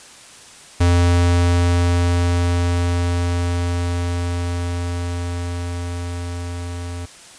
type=tone with level ramp; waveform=square; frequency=87.3 Hz; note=F2; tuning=in tune; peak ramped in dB=-12 to -27 dBFS; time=0.8-7.06 s; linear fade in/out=10 ms; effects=white hiss -42 dBFS RMS until 7.38 s + resampled to 22050 Hz